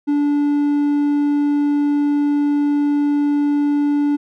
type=tone; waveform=triangle; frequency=290.2 Hz; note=D4; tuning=21 cents flat; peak=-12 dBFS; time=0.07-4.17 s; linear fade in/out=20 ms; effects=none